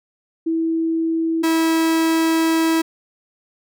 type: tone pair in turn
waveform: sine / 45% pulse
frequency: 326.5 / 325.1 Hz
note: E4 / E4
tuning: -17 / -24 cents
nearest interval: unison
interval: 7 cents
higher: first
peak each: -17 / -15 dBFS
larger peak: second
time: 0.46-1.43 / 1.43-2.82 s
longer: second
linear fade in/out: 10 ms
effects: none